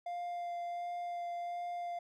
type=tone with vibrato; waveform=triangle; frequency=698.5 Hz; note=F5; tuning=in tune; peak=-35 dBFS; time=0.06-1.99 s; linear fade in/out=5 ms; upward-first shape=sine; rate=1.4 Hz; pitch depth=9 cents each way; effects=none